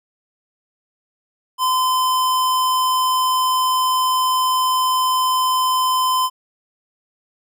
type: tone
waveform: square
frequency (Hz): 1025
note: C6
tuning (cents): -36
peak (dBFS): -16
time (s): 1.58-6.3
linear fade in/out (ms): 50
effects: none